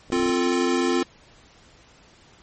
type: clicks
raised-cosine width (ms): 2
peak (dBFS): -23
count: 7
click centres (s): 0.102 / 0.133 / 0.165 / 0.199 / 0.23 / 0.261 / 0.295
type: chord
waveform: square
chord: F major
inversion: second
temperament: equal with one note detuned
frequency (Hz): 261.6 / 349.2 / 444.9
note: C4 / F4 / A4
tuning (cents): 0 / 0 / +19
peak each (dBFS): -24 / -23 / -29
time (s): 0.12-1.03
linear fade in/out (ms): 2
effects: pink hiss -53 dBFS RMS until 2.42 s + MP3 32 kbps